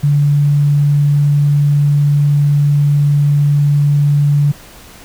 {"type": "tone", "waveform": "sine", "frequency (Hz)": 144.8, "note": "D3", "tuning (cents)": -24, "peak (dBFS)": -8, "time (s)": [0.03, 4.52], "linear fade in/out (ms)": 10, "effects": ["pink hiss -38 dBFS RMS until 5.04 s"]}